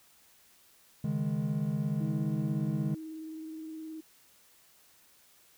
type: chord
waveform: triangle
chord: C# suspended second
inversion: none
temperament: equal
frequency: 138.59 / 155.56 / 207.7 Hz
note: C#3 / D#3 / G#3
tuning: 0 / 0 / 0 cents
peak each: -32 / -30 / -31 dBFS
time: 1.04-2.95 s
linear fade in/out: 5 ms
type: tone with vibrato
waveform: sine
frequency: 316.7 Hz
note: D#4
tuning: 31 cents sharp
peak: -39 dBFS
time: 2-4.01 s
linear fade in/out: 10 ms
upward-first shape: sine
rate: 19 Hz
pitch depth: 19 cents each way
effects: tanh soft clip ceiling -17 dBFS + white hiss -62 dBFS RMS until 5.57 s